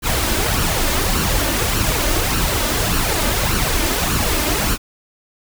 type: noise with flanger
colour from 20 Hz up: pink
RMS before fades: -18 dBFS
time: 0.02-4.78 s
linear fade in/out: 50 ms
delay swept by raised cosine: 0.69 to 3.39 ms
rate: 1.7 Hz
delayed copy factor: +0.55
effects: none